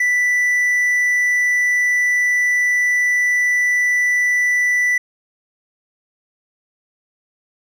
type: tone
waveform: triangle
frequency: 1975.5 Hz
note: B6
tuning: in tune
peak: -12 dBFS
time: 0-4.98 s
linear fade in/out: 5 ms
effects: none